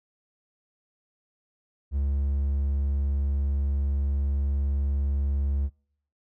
triangle tone, 69.9 Hz, C#2, 15 cents sharp, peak -21 dBFS, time 1.91-5.7 s, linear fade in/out 50 ms, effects noise-tail reverb RT60 0.7 s tail -26 dB re dry

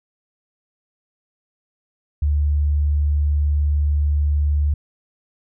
sine tone, 73.42 Hz, D2, in tune, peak -15 dBFS, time 2.22-4.74 s, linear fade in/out 5 ms, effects none

